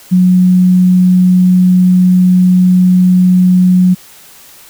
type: tone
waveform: sine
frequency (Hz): 182.4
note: F#3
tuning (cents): -24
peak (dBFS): -4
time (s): 0.11-3.95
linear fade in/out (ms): 20
effects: white hiss -38 dBFS RMS until 4.69 s